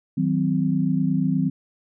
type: tone cluster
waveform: sine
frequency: 159.3 / 187.8 / 258.7 Hz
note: D#3 / F#3 / C4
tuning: +41 / +26 / -19 cents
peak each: -23 dBFS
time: 0.17-1.5 s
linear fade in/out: 10 ms
effects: none